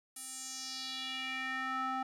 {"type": "tone with band-pass filter sweep", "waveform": "square", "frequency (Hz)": 261.6, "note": "C4", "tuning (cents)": 0, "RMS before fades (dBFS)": -39, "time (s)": [0.16, 2.03], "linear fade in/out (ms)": 5, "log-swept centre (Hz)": [10000, 1000], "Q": 3, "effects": []}